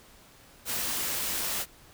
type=noise; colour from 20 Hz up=white; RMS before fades=-31 dBFS; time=0.65-1.66 s; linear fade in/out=50 ms; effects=pink hiss -55 dBFS RMS until 1.93 s